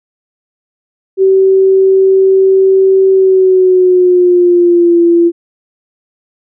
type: tone with pitch glide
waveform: sine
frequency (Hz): 383.1 to 341.3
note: G4 to F4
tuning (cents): -40 to -40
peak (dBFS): -4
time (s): 1.17-5.32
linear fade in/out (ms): 50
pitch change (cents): -200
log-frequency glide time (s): 3.11-5.01
effects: none